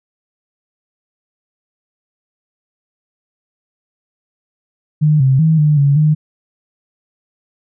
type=tone with pitch steps; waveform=sine; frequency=152.1 / 132.8 / 159.5 / 150.3 / 141.2 / 152.9 Hz; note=D#3 / C3 / D#3 / D3 / C#3 / D#3; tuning=-39 / +26 / +43 / +40 / +32 / -30 cents; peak=-8 dBFS; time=5.01-6.15 s; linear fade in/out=20 ms; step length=190 ms; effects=none